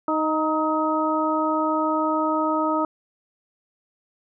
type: harmonic tone with a mistuned harmonic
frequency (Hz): 311.1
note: D#4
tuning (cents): 0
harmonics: 1 / 2 / 3 / 4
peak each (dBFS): -24 / -26 / -26 / -25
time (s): 0.08-2.85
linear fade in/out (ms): 2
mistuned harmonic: 4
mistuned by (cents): +29
effects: none